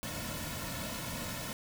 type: noise with comb filter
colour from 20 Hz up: pink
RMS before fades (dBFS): -39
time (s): 0.03-1.53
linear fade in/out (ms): 0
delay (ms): 2.5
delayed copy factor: -0.75
effects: none